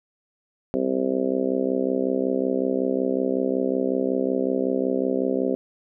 harmonic tone, 65.4 Hz, C2, in tune, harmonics 3 / 4 / 5 / 6 / 7 / 8 / 9 / 10, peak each -32 / -25 / -36 / -26 / -32 / -27 / -35 / -35 dBFS, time 0.74-5.55 s, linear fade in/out 0 ms, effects none

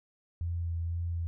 sine tone with vibrato, 84.7 Hz, E2, 48 cents sharp, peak -30 dBFS, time 0.41-1.27 s, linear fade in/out 0 ms, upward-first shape sine, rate 2 Hz, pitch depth 18 cents each way, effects none

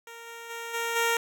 10% pulse tone with level steps, 463.7 Hz, A#4, 9 cents flat, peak -34 / -32 / -27 / -20 / -15 dBFS, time 0.07-1.17 s, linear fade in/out 2 ms, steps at 0.26 / 0.49 / 0.73 / 0.95 s, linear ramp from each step 20 ms, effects none

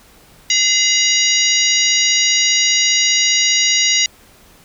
harmonic tone with a mistuned harmonic, 955 Hz, A#5, 42 cents sharp, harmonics 2 / 3 / 4 / 5 / 6 / 7, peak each -19 / -19 / -19 / -19 / -19 / -19 dBFS, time 0.5-4.06 s, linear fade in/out 2 ms, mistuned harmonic 2, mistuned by +120 cents, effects pink hiss -47 dBFS RMS until 4.64 s

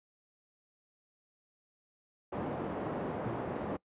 pink band-pass noise, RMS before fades -37 dBFS, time 2.32-3.77 s, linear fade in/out 10 ms, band 180 to 830 Hz, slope 12 dB/octave
sine tone with exponential decay, 119.1 Hz, A#2, 38 cents sharp, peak -33 dBFS, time 3.26-3.55 s, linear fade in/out 5 ms, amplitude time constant 62 ms
effects noise-tail reverb RT60 0.1 s tail -22 dB re dry + resampled to 8000 Hz

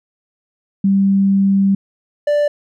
sine / triangle tone pair in turn, 196 / 587.3 Hz, G3 / D5, 0 / 0 cents, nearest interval octave + perfect fifth, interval 1900 cents, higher second, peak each -10 dBFS, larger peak neither, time 0.84-1.75 / 2.27-2.48 s, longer first, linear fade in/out 5 ms, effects none

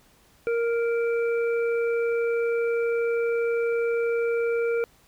harmonic tone, 466.2 Hz, A#4, in tune, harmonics 1 / 3 / 5, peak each -22 / -34 / -37 dBFS, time 0.47-4.84 s, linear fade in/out 0 ms, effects pink hiss -59 dBFS RMS until 5.07 s

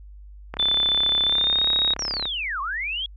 click train, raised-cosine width 0.5 ms, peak -16 dBFS, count 60, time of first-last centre 0.54-2.255 s, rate 34.4 Hz
sine tone with pitch glide, 3520 to 3773 Hz, A7 to A#7, 0 to +20 cents, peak -18 dBFS, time 0.59-1.94 s, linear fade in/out 5 ms, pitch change +120 cents, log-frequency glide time 1.25-1.68 s
sine linear two-way sweep, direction down then up, 5800 to 1042 to 3350 Hz, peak -25 dBFS, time 1.99-3.06 s, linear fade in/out 2 ms, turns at 2.61 s
effects added 50 Hz sine -40 dBFS peak until 3.16 s

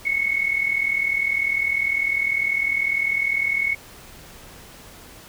sine tone pair together, 2171 / 2211 Hz, C#7 / C#7, -37 / -5 cents, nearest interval unison, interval 32 cents, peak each -24 / -21 dBFS, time 0.05-3.75 s, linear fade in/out 10 ms, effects pink hiss -44 dBFS RMS until 5.28 s

